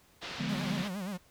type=low-pass noise; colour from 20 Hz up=white; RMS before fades=-41 dBFS; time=0.21-0.89 s; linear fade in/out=20 ms; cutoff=4300 Hz; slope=24 dB/octave
type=chord; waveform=sine; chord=D diminished seventh; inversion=none; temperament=equal; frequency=146.83 / 174.61 / 207.7 / 246.9 Hz; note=D3 / F3 / Ab3 / Cb4; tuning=0 / 0 / 0 / 0 cents; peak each=-38 dBFS; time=0.38-0.83 s; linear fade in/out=20 ms
type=tone with vibrato; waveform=45% pulse; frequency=193.1 Hz; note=G3; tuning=26 cents flat; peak=-35 dBFS; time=0.48-1.18 s; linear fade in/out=20 ms; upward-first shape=sine; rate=8.5 Hz; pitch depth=140 cents each way
effects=pink hiss -63 dBFS RMS until 1.3 s